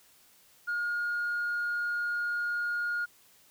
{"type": "tone", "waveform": "sine", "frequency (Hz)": 1427, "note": "F6", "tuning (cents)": 37, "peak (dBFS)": -27, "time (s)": [0.67, 3.06], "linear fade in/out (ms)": 20, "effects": ["tanh soft clip ceiling -26 dBFS", "white hiss -61 dBFS RMS until 3.5 s"]}